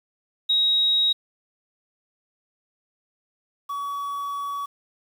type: tone pair in turn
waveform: sine / triangle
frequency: 3800 / 1132.7 Hz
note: A#7 / C#6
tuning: +33 / +37 cents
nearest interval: octave + major sixth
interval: 2096 cents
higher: first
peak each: -17 / -25 dBFS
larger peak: first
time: 0.49-1.13 / 3.69-4.66 s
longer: second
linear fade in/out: 10 ms
effects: 8-bit